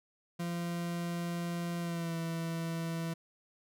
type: tone with pitch glide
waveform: 40% pulse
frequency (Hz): 171.9 to 165.47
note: F3 to E3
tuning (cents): -27 to +7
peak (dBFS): -33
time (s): 0.39-3.14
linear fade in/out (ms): 10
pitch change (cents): -66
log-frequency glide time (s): 1.8-2.17
effects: none